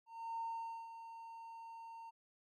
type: tone with ADSR envelope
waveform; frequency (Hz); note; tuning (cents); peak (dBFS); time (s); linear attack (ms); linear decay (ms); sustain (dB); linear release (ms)
triangle; 914; A#5; -34; -35; 0.06-2.11; 340; 470; -12; 21
effects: tanh soft clip ceiling -36 dBFS